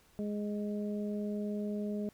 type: harmonic tone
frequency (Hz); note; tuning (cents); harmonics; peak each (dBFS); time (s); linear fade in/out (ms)
207.7; G#3; 0; 1 / 2 / 3; -34 / -40 / -44; 0.19-2.09; 0
effects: pink hiss -65 dBFS RMS until 2.13 s